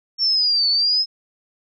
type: linear two-way sweep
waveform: sine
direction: down then up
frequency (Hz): 5480 to 4429 to 5190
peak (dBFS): -15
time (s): 0.18-1.06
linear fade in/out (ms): 50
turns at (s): 0.69
effects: none